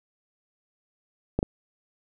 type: clicks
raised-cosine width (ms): 2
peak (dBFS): -10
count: 2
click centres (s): 1.39 / 1.429
effects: none